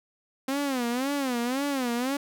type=tone with vibrato; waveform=sawtooth; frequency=260 Hz; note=C4; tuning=11 cents flat; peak=-22 dBFS; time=0.48-2.17 s; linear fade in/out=5 ms; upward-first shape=sine; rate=1.9 Hz; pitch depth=170 cents each way; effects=none